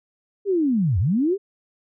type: linear two-way sweep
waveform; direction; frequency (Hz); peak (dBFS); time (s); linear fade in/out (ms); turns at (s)
sine; down then up; 415.3 to 79.4 to 415.3; -17; 0.45-1.38; 50; 0.99
effects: none